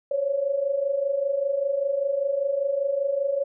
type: tone pair together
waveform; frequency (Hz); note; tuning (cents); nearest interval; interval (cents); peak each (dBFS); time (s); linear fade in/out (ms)
sine; 536.9 / 562; C5 / C#5; +45 / +24; minor second; 79; -28 / -23; 0.11-3.44; 5
effects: none